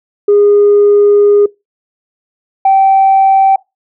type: tone pair in turn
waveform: sine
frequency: 410 / 775.3 Hz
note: G#4 / G5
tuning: -22 / -19 cents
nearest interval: major seventh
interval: 1103 cents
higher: second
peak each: -3 dBFS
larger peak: neither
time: 0.28-1.46 / 2.65-3.56 s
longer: first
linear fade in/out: 5 ms
effects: noise-tail reverb RT60 0.2 s tail -22 dB re dry + tanh soft clip ceiling -1 dBFS